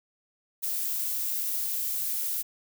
violet noise, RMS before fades -30 dBFS, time 0.62-2.43 s, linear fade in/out 20 ms, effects none

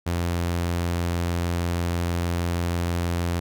sawtooth tone, 86.3 Hz, F2, 20 cents flat, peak -19 dBFS, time 0.06-3.4 s, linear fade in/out 10 ms, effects none

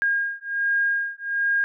sine beating tone pair, 1621 / 1622.3 Hz, G#6 / G#6, -42 / -41 cents, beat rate 1.3 Hz, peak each -24 dBFS, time 0.02-1.64 s, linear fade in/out 0 ms, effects none

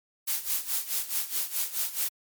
blue noise with tremolo, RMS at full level -27 dBFS, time 0.27-2.09 s, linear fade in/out 10 ms, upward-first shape sine, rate 4.7 Hz, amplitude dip 80%, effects MP3 96 kbps

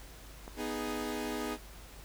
click, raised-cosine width 1 ms, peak -30 dBFS, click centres 0.479 s
sawtooth chord, G# minor, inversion first, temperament equal, 246.9 / 311.1 / 415.3 Hz, B3 / D#4 / G#4, 0 / 0 / 0 cents, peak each -35 dBFS, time 0.56-1.58 s, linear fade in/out 50 ms
effects added 50 Hz sine -50 dBFS peak until 2.04 s + pink hiss -53 dBFS RMS until 2.04 s

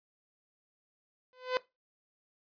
sawtooth tone with exponential growth, 507 Hz, B4, 45 cents sharp, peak -21 dBFS, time 1.33-1.57 s, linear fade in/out 0 ms, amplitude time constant 52 ms, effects noise-tail reverb RT60 0.2 s tail -18 dB re dry + resampled to 11025 Hz

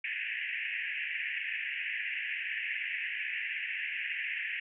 pink band-pass noise, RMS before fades -36 dBFS, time 0.04-4.6 s, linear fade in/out 5 ms, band 1700 to 2800 Hz, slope 96 dB/octave, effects none

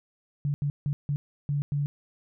sine tone bursts at uneven times, 143.8 Hz, D3, 36 cents flat, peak -24 dBFS, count 6, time 0.45-0.54 / 0.62-0.7 / 0.86-0.93 / 1.09-1.16 / 1.49-1.62 / 1.72-1.86 s, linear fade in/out 0 ms, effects none

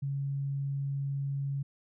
sine tone, 139 Hz, C#3, 5 cents sharp, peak -30 dBFS, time 0.02-1.63 s, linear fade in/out 10 ms, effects none

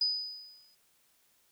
sine tone with exponential decay, 4978 Hz, D#8, in tune, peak -24 dBFS, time 0.01-0.75 s, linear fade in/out 5 ms, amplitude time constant 160 ms, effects white hiss -69 dBFS RMS until 1.51 s

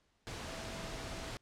sine tone in noise, 656 Hz, E5, 9 cents flat, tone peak -51 dBFS, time 0.48-1.31 s, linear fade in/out 0 ms, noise pink, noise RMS -43 dBFS, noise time 0.27-1.37 s, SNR -11 dB, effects pink hiss -75 dBFS RMS until 1.41 s + low-pass 7000 Hz 12 dB/octave

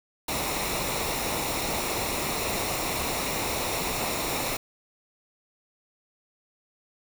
pink noise with comb filter, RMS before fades -29 dBFS, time 0.28-4.57 s, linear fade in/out 5 ms, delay 0.63 ms, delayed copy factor -0.55, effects none

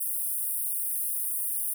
pink high-pass noise, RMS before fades -30 dBFS, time 0-1.74 s, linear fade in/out 10 ms, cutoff 9000 Hz, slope 96 dB/octave, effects none

